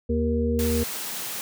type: harmonic tone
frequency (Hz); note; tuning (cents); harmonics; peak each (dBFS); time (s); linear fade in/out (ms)
78.4; D#2; +14; 1 / 3 / 5 / 6; -25 / -25 / -35 / -26; 0.09-0.84; 10
type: high-pass noise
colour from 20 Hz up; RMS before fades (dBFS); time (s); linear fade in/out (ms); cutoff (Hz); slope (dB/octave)
white; -32; 0.59-1.41; 0; 120; 24
effects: none